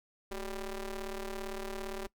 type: ring-modulated tone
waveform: sawtooth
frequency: 198.8 Hz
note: G3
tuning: 25 cents sharp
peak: -30 dBFS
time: 0.31-2.07 s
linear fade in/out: 5 ms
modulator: 180 Hz
effects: noise-tail reverb RT60 0.1 s tail -20 dB re dry